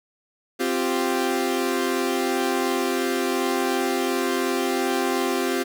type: chord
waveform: sawtooth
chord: C suspended fourth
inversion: none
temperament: equal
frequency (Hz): 261.6 / 349.2 / 392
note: C4 / F4 / G4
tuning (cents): 0 / 0 / 0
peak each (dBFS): -22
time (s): 0.59-5.64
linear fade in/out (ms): 20
effects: 9-bit